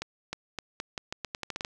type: accelerating click train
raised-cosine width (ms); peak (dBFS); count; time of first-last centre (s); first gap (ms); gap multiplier
0.2; -16; 13; 0.02-1.649; 310; 0.83
effects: none